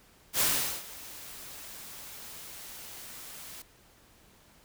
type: noise with ADSR envelope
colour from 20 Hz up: white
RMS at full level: -25 dBFS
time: 0.33-3.62 s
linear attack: 70 ms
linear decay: 420 ms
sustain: -20 dB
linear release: 4 ms
effects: pink hiss -60 dBFS RMS until 4.64 s